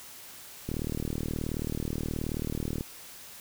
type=click train; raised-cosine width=3 ms; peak=-19 dBFS; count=83; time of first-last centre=0.69-2.809 s; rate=38.7 Hz; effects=white hiss -47 dBFS RMS until 3.4 s